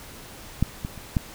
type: clicks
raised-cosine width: 5 ms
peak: -7 / -17 / -28 / -8 dBFS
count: 4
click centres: 0.626 / 0.849 / 0.977 / 1.168 s
effects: pink hiss -43 dBFS RMS until 1.34 s